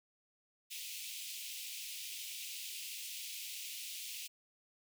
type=high-pass noise; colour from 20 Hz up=pink; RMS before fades=-45 dBFS; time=0.7-4.28 s; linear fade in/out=20 ms; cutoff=2400 Hz; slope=48 dB/octave; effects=none